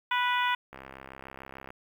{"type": "harmonic tone", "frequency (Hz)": 492.2, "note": "B4", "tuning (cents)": -6, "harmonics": [2, 3, 4, 5, 6, 7], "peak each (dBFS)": [-27, -31, -33, -35, -37, -38], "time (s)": [0.11, 0.55], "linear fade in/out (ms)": 5}
{"type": "click train", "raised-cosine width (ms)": 0.5, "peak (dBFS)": -28, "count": 66, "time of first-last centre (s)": [0.73, 1.705], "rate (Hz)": 66.7}
{"effects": ["9-bit"]}